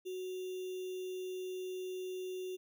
sine tone with sample-and-hold, 370 Hz, F#4, in tune, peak -38 dBFS, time 0.05-2.57 s, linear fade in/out 20 ms, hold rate 3150 Hz, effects none

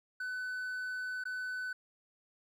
triangle tone with dropouts, 1504 Hz, F#6, 28 cents sharp, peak -34 dBFS, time 0.2-1.73 s, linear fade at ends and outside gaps 5 ms, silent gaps 1.239-1.253 s, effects none

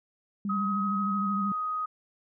sine tone with vibrato, 198.5 Hz, G3, 22 cents sharp, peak -28 dBFS, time 0.45-1.52 s, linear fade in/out 2 ms, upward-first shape sine, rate 13 Hz, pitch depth 42 cents each way
sine tone with pitch glide, 1266 to 1252.2 Hz, D#6 to D#6, +30 to +11 cents, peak -28 dBFS, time 0.49-1.86 s, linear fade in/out 10 ms, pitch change -19 cents, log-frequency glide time 1.11-1.52 s
effects none

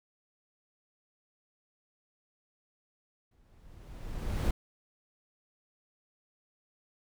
brown noise with exponential growth, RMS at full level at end -26 dBFS, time 3.31-4.51 s, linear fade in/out 5 ms, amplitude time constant 260 ms, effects none

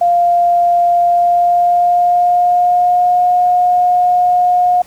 sine tone with pitch glide, 698 to 718 Hz, F5 to F5, -1 to +48 cents, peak -8 dBFS, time 0.01-4.82 s, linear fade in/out 5 ms, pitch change +49 cents, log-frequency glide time 1.05-3.27 s, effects pink hiss -43 dBFS RMS until 4.86 s + high-pass 60 Hz 12 dB/octave

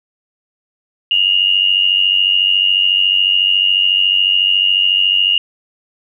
sine tone pair together, 2805 / 2899 Hz, F7 / F#7, +7 / -36 cents, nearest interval minor second, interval 57 cents, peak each -13 dBFS, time 1.11-5.38 s, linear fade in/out 2 ms, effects none

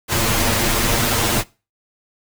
pink noise with comb filter, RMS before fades -18 dBFS, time 0.08-1.44 s, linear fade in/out 50 ms, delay 8.7 ms, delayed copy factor +0.9, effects noise-tail reverb RT60 0.3 s tail -21 dB re dry

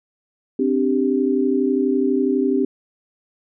sine chord, C suspended second, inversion none, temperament equal, 261.6 / 293.7 / 392 Hz, C4 / D4 / G4, 0 / 0 / 0 cents, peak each -19 / -22 / -20 dBFS, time 0.59-2.65 s, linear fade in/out 5 ms, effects none

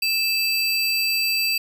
square tone pair together, 2629 / 4684 Hz, E7 / D8, -5 / -5 cents, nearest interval minor seventh, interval 1000 cents, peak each -23 dBFS, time 0.02-1.58 s, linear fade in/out 5 ms, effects none

